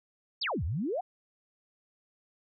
sine exponential two-way sweep, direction down then up, 5600 to 69.3 to 791 Hz, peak -29 dBFS, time 0.41-1.01 s, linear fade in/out 10 ms, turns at 0.64 s, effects none

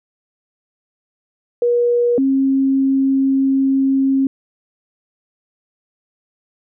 sine tone pair in turn, 480 / 269.4 Hz, B4 / C#4, -49 / -49 cents, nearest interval minor seventh, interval 1000 cents, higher first, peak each -12 dBFS, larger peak neither, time 1.62-2.18 / 2.18-4.27 s, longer second, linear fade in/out 2 ms, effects none

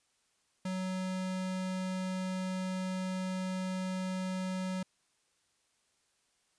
square tone, 186.3 Hz, F#3, 12 cents sharp, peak -34 dBFS, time 0.65-4.83 s, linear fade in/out 5 ms, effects white hiss -74 dBFS RMS until 6.58 s + resampled to 22050 Hz

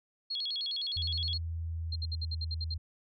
sine tone with vibrato, 3800 Hz, A#7, 33 cents sharp, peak -32 dBFS, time 0.3-1.38 s, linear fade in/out 10 ms, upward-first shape square, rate 9.7 Hz, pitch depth 220 cents each way
sine tone with pitch glide, 82.6 to 81.23 Hz, E2 to E2, +4 to -25 cents, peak -33 dBFS, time 0.96-2.78 s, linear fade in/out 10 ms, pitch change -29 cents, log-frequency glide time 1.49-2.4 s
sine tone bursts, 4186 Hz, C8, in tune, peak -35 dBFS, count 9, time 1.92-2.741 s, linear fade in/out 5 ms, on 37 ms, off 61 ms
effects none

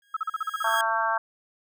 30% pulse tone with exponential growth, 1636 Hz, G#6, 26 cents flat, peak -22 dBFS, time 0.02-0.81 s, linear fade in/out 2 ms, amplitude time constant 170 ms
sine tone bursts, 1300 Hz, E6, 24 cents flat, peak -24 dBFS, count 10, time 0.14-0.761 s, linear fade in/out 5 ms, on 27 ms, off 39 ms
harmonic tone, 224.5 Hz, A3, 35 cents sharp, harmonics 3 / 4 / 5 / 6 / 7, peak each -31 / -27 / -28 / -31 / -29 dBFS, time 0.64-1.18 s, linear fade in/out 5 ms
effects none

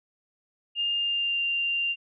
sine tone with pitch glide, 2815 to 2784 Hz, F7 to F7, +13 to -6 cents, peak -24 dBFS, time 0.75-1.96 s, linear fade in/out 50 ms, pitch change -19 cents, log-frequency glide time 0.93-1.43 s, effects none

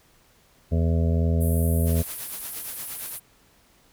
harmonic tone, 82.7 Hz, E2, 6 cents sharp, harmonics 1 / 2 / 3 / 5 / 6 / 7 / 8, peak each -20 / -26 / -30 / -34 / -36 / -37 / -38 dBFS, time 0.71-2.03 s, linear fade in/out 20 ms
pink band-pass noise, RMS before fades -37 dBFS, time 1.4-3.2 s, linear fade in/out 20 ms, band 9800 to 14000 Hz, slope 48 dB/octave
white noise with tremolo, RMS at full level -36 dBFS, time 1.85-3.19 s, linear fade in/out 50 ms, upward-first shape triangle, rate 8.6 Hz, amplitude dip 75%
effects pink hiss -59 dBFS RMS until 3.92 s

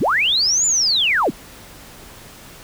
sine linear two-way sweep, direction up then down, 58.3 to 7170 to 87.6 Hz, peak -14 dBFS, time 0-1.31 s, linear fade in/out 20 ms, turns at 0.66 s, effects pink hiss -41 dBFS RMS until 2.63 s

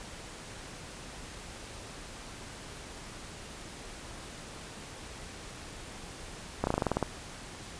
slowing click train, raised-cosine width 1 ms, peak -13 dBFS, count 10, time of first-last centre 6.64-7.027 s, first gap 31 ms, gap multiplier 1.08, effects pink hiss -45 dBFS RMS until 7.79 s + resampled to 22050 Hz

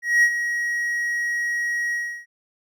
triangle tone with ADSR envelope, 1900 Hz, A#6, 33 cents sharp, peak -10 dBFS, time 0.02-2.26 s, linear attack 210 ms, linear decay 65 ms, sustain -10 dB, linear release 330 ms, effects none

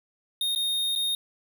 square tone with dropouts, 3699 Hz, A#7, 14 cents flat, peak -25 dBFS, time 0.41-1.15 s, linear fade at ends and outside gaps 2 ms, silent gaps 0.55-0.559 / 0.953-0.959 s, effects none

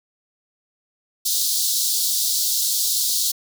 pink high-pass noise, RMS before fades -21 dBFS, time 1.25-3.32 s, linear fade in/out 10 ms, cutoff 3800 Hz, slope 48 dB/octave, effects none

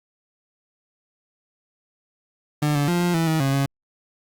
30% pulse tone with pitch steps, 149 / 144.1 / 174.5 / 175.6 / 164.4 / 159.2 / 136.3 / 138.3 Hz, D3 / D3 / F3 / F3 / E3 / D#3 / C#3 / C#3, +25 / -33 / -1 / +10 / -4 / +40 / -29 / -4 cents, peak -16 dBFS, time 2.62-3.66 s, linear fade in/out 5 ms, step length 130 ms, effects Opus 48 kbps

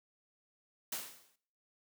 white noise with exponential decay, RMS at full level -36 dBFS, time 0.92-1.36 s, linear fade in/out 5 ms, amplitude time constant 94 ms, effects noise-tail reverb RT60 0.6 s tail -20 dB re dry + high-pass 150 Hz 12 dB/octave

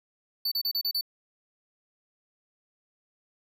square tone bursts, 4500 Hz, C#8, 25 cents sharp, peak -26 dBFS, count 6, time 0.45-1.011 s, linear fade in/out 5 ms, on 66 ms, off 33 ms, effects none

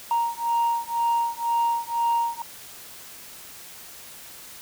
sine beating tone pair, 933 / 935 Hz, A#5 / A#5, +1 / +5 cents, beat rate 2 Hz, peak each -23 dBFS, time 0.11-2.42 s, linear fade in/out 2 ms, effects tanh soft clip ceiling -17 dBFS + white hiss -43 dBFS RMS until 4.61 s

